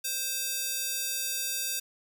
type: tone with high-pass filter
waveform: square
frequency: 523.3 Hz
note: C5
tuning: in tune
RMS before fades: -32 dBFS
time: 0.04-1.8 s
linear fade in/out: 10 ms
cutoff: 4900 Hz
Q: 0.62
effects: none